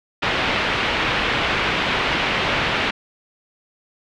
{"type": "low-pass noise", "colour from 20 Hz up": "white", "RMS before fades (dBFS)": -21, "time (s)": [0.22, 2.91], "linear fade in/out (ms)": 10, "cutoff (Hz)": 3100, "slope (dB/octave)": 24, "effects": []}